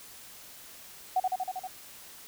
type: tone with echo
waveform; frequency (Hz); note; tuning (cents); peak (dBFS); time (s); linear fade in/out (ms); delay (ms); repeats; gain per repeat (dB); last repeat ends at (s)
sine; 744; F#5; +9; -22; 1.16-1.2; 5; 79; 6; -2; 1.674
effects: white hiss -49 dBFS RMS until 2.27 s